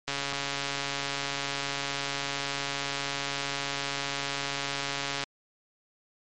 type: click train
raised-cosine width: 0.2 ms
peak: -13 dBFS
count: 723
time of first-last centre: 0.08-5.237 s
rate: 140 Hz
effects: MP3 48 kbps